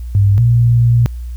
sine tone pair in turn, 100.2 / 118.72 Hz, G2 / A#2, +38 / +32 cents, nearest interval minor third, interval 294 cents, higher second, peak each -7 dBFS, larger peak neither, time 0.15-0.38 / 0.38-1.06 s, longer second, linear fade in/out 0 ms, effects added 60 Hz sine -22 dBFS peak until 1.36 s + white hiss -51 dBFS RMS until 1.36 s

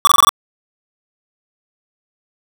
square tone bursts, 1152 Hz, D6, 34 cents flat, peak -7 dBFS, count 6, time 0.05-0.292 s, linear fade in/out 0 ms, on 22 ms, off 22 ms, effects none

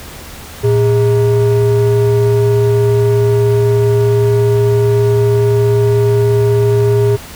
triangle ring-modulated tone, 261.6 Hz, C4, in tune, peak -3 dBFS, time 0.63-7.17 s, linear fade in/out 20 ms, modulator 147 Hz, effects added 78 Hz sine -36 dBFS peak until 7.35 s + pink hiss -32 dBFS RMS until 7.35 s

